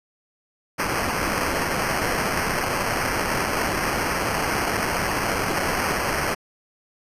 white noise with sample-and-hold, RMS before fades -24 dBFS, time 0.78-6.35 s, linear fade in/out 20 ms, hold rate 3675 Hz, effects resampled to 32000 Hz

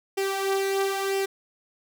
sawtooth tone with flanger, 390.2 Hz, G4, 8 cents flat, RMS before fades -26 dBFS, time 0.17-1.26 s, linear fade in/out 10 ms, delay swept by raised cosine 0.37 to 3.07 ms, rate 1 Hz, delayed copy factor +0.55, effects none

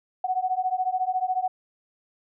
sine beating tone pair, 736 / 750 Hz, F#5 / F#5, -9 / +23 cents, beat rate 14 Hz, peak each -26 dBFS, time 0.24-1.48 s, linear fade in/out 5 ms, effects none

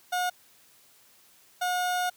30% pulse tone pair in turn, 722 / 722 Hz, F#5 / F#5, -43 / -43 cents, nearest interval unison, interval 0 cents, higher neither, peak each -23 dBFS, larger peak neither, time 0.12-0.3 / 1.61-2.1 s, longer second, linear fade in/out 10 ms, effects white hiss -59 dBFS RMS until 2.16 s + high-pass 80 Hz 12 dB/octave

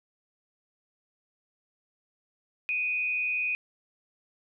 sine tone with frequency modulation, 2485 Hz, D#7, 3 cents flat, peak -26 dBFS, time 2.69-3.55 s, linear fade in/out 0 ms, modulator 131 Hz, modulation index 0.48, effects none

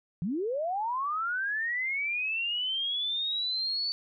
sine linear sweep, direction up, 152.4 to 4513 Hz, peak -28 dBFS, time 0.22-3.92 s, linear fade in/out 0 ms, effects none

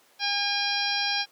harmonic tone with a mistuned harmonic, 811 Hz, G#5, 41 cents flat, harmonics 1 / 2 / 3 / 4 / 5 / 6 / 7, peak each -32 / -32 / -32 / -32 / -32 / -32 / -32 dBFS, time 0.19-1.26 s, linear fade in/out 50 ms, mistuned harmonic 7, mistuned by -51 cents, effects pink hiss -59 dBFS RMS until 1.31 s + high-pass 400 Hz 12 dB/octave

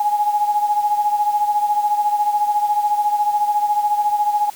sine beating tone pair, 830.6 / 844.6 Hz, G#5 / G#5, 0 / +29 cents, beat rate 14 Hz, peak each -16 / -22 dBFS, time 0-4.5 s, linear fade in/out 5 ms, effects white hiss -41 dBFS RMS until 4.55 s

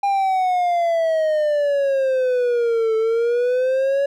triangle exponential two-way sweep, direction down then up, 806 to 440 to 564 Hz, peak -14 dBFS, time 0.03-4.06 s, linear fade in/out 5 ms, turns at 2.96 s, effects none

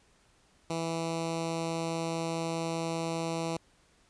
10% pulse tone with notch filter, 164.81 Hz, E3, in tune, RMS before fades -33 dBFS, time 0.7-3.57 s, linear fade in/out 2 ms, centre 1700 Hz, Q 1.3, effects pink hiss -65 dBFS RMS until 4.09 s + resampled to 22050 Hz

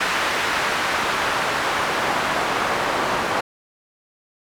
pink noise with band-pass filter sweep, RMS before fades -22 dBFS, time 0-3.41 s, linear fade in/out 10 ms, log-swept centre 1600 to 940 Hz, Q 0.89, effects none

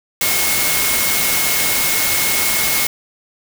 sine tone in noise, 2170 Hz, C#7, 37 cents flat, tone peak -23 dBFS, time 0.21-2.87 s, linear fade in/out 2 ms, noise white, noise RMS -17 dBFS, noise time 0.21-2.87 s, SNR -9 dB, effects none

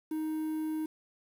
triangle tone with quantisation, 312.5 Hz, D#4, 8 cents sharp, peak -29 dBFS, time 0.11-0.86 s, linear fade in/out 5 ms, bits 9, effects none

